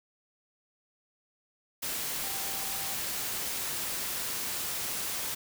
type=tone in noise; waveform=sine; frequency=783 Hz; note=G5; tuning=2 cents flat; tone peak=-45 dBFS; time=2.23-2.94 s; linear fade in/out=10 ms; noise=white; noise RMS=-34 dBFS; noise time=1.82-5.35 s; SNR=-14 dB; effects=none